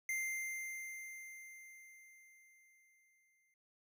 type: tone with exponential decay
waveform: square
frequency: 2093 Hz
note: C7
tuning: in tune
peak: -36 dBFS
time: 0.09-3.54 s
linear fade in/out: 2 ms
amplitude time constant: 750 ms
effects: none